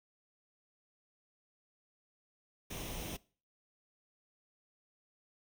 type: noise with comb filter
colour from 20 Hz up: pink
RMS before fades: -42 dBFS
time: 2.7-3.17 s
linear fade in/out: 10 ms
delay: 0.33 ms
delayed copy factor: +0.55
effects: noise-tail reverb RT60 0.4 s tail -22 dB re dry